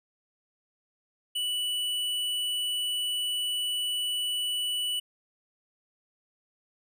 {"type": "tone with tanh clipping", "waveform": "sine", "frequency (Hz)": 2960, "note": "F#7", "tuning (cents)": 0, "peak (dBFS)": -29, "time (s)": [1.35, 5], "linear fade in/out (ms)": 10, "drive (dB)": 14, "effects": []}